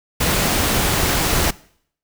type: noise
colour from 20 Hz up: pink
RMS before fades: -18 dBFS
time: 0.2-1.51 s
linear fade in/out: 10 ms
effects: noise-tail reverb RT60 0.6 s tail -21 dB re dry